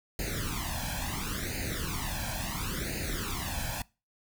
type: noise with flanger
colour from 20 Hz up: pink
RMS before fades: -34 dBFS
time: 0.19-3.82 s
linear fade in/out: 2 ms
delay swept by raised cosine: 0.44 to 1.24 ms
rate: 0.72 Hz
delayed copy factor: +0.9
effects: noise-tail reverb RT60 0.3 s tail -23 dB re dry